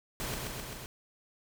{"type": "noise with echo", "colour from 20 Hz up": "pink", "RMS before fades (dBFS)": -36, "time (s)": [0.2, 0.34], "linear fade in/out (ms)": 0, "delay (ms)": 130, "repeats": 4, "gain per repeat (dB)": -2, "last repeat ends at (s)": 0.86, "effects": []}